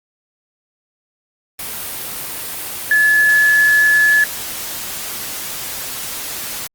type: tone in noise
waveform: sine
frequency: 1715 Hz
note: A6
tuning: 45 cents flat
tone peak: -9 dBFS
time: 2.91-4.24 s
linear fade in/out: 2 ms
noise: white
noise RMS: -26 dBFS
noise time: 1.59-6.67 s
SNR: +14 dB
effects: Opus 32 kbps